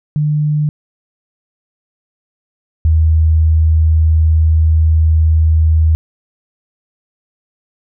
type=tone pair in turn; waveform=sine; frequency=150 / 79.46 Hz; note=D3 / D#2; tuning=+37 / +37 cents; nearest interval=major seventh; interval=1100 cents; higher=first; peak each=-11 / -7 dBFS; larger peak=second; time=0.16-0.69 / 2.85-5.95 s; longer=second; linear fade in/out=0 ms; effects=none